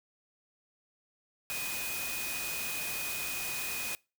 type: tone in noise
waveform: sine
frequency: 2489 Hz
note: D#7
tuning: in tune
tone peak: -38 dBFS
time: 1.5-3.95 s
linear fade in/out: 0 ms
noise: white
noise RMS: -37 dBFS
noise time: 1.5-3.95 s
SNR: -4 dB
effects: noise-tail reverb RT60 0.3 s tail -25 dB re dry